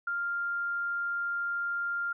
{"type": "tone with ADSR envelope", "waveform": "sine", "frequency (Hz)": 1396.9, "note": "F6", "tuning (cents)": 0, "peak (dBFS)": -27, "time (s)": [0.07, 2.13], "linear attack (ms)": 6, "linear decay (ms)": 11, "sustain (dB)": -2, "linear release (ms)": 8, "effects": []}